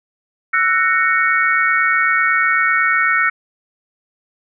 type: chord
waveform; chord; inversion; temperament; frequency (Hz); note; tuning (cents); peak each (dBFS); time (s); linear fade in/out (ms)
sine; F# dominant seventh; third; just; 1332 / 1480 / 1850 / 2220; E6 / F#6 / A#6 / C#7; +18 / 0 / -14 / +2; -18; 0.53-3.3; 10
effects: none